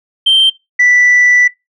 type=tone pair in turn; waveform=sine; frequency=3136 / 1971.4 Hz; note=G7 / B6; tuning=0 / -4 cents; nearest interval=minor sixth; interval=804 cents; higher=first; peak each=-4 dBFS; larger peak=neither; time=0.26-0.5 / 0.79-1.48 s; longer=second; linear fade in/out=10 ms; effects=noise-tail reverb RT60 0.2 s tail -20 dB re dry + tanh soft clip ceiling -3 dBFS